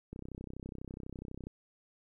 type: click train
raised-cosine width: 3 ms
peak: -30 dBFS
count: 44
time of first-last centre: 0.13-1.47 s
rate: 32.1 Hz
effects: 12-bit